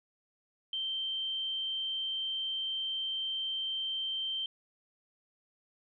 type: tone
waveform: sine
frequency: 3129 Hz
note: G7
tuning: 4 cents flat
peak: -32 dBFS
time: 0.73-4.46 s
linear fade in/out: 2 ms
effects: none